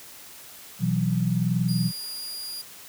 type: chord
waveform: sine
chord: B suspended fourth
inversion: none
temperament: just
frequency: 123.47 / 164.63 / 185.21 Hz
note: B2 / E3 / F#3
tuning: 0 / -2 / +2 cents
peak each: -26 / -25 / -25 dBFS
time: 0.79-1.92 s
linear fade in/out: 50 ms
type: tone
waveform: sawtooth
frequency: 4840 Hz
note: D#8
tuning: 49 cents flat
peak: -30 dBFS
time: 1.68-2.62 s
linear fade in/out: 10 ms
effects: white hiss -45 dBFS RMS until 2.88 s + high-pass 60 Hz 12 dB/octave